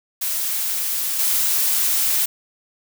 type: noise with level steps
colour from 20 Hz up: blue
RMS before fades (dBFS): -23 / -19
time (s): 0.21-2.26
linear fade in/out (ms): 10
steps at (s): 1.19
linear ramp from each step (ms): 2
effects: none